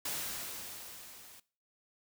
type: noise with level ramp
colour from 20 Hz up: white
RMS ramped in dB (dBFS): -36 to -55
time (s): 0.05-1.4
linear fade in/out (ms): 5
effects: noise-tail reverb RT60 0.4 s tail -20 dB re dry